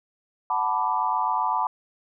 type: chord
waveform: sine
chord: B minor seventh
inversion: second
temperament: equal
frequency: 740 / 880 / 987.8 / 1174.7 Hz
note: F#5 / A5 / B5 / D6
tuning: 0 / 0 / 0 / 0 cents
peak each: -30 / -26 / -25 / -29 dBFS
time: 0.5-1.67 s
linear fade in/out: 2 ms
effects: none